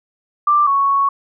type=tone pair in turn; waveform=sine; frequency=1180 / 1109.7 Hz; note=D6 / C#6; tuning=+8 / +2 cents; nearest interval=minor second; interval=106 cents; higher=first; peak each=-10 / -12 dBFS; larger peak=first; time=0.47-0.67 / 0.67-1.09 s; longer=second; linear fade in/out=5 ms; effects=none